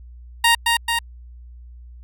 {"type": "tone with echo", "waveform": "15% pulse", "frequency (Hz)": 932.3, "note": "A#5", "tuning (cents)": 0, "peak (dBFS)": -6, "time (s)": [0.44, 0.55], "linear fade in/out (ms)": 5, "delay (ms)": 220, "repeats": 2, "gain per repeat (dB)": -3, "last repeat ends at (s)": 0.99, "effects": ["added 60 Hz sine -38 dBFS peak until 2.03 s"]}